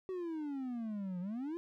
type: exponential two-way sweep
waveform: triangle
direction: down then up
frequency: 381.5 to 174.61 to 351.5 Hz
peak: -35 dBFS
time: 0.09-1.57 s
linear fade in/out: 0 ms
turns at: 1.2 s
effects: none